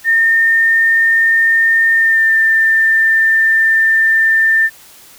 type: tone with pitch glide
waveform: sine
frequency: 1819 to 1790.9 Hz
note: A#6 to A6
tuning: -43 to +30 cents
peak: -8 dBFS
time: 0.04-4.7 s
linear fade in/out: 50 ms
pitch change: -27 cents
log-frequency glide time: 1.93-2.35 s
effects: white hiss -41 dBFS RMS until 5.18 s